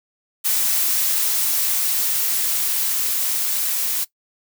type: noise with level ramp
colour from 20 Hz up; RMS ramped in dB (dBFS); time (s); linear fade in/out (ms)
blue; -19 to -22; 0.44-4.05; 20
effects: noise-tail reverb RT60 0.1 s tail -19 dB re dry